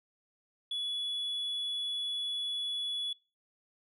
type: tone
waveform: sine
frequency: 3405 Hz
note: G#7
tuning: 42 cents sharp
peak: -30 dBFS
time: 0.71-3.13 s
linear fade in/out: 5 ms
effects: noise-tail reverb RT60 0.3 s tail -25 dB re dry + tanh soft clip ceiling -31 dBFS